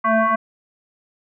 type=tone with frequency modulation; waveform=sine; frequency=220 Hz; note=A3; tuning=in tune; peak=-14 dBFS; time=0.04-0.36 s; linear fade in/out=10 ms; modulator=444 Hz; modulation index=3; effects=none